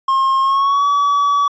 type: tone with pitch glide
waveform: triangle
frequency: 1071 to 1141.3 Hz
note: C6 to D6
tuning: +40 to -50 cents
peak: -10 dBFS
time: 0.08-1.48 s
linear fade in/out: 5 ms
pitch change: +110 cents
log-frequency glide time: 0.41-0.87 s
effects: resampled to 16000 Hz